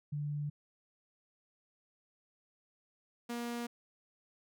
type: tone pair in turn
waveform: sine / sawtooth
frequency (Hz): 146.83 / 237.7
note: D3 / A#3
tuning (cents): 0 / +34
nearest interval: minor sixth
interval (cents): 834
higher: second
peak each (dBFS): -34 / -33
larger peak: second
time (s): 0.12-0.5 / 3.29-3.67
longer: neither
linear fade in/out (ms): 10
effects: none